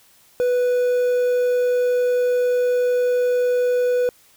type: tone with quantisation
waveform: triangle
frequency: 493.9 Hz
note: B4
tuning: in tune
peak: -14 dBFS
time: 0.4-4.09 s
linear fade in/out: 0 ms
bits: 7
effects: white hiss -54 dBFS RMS until 4.36 s